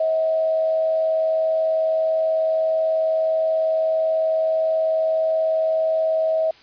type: tone with frequency modulation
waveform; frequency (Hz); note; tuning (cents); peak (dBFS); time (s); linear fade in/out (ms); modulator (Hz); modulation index
sine; 640; D#5; +49; -17; 0-6.51; 5; 98.4; 0.25
effects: white hiss -49 dBFS RMS until 6.62 s + resampled to 11025 Hz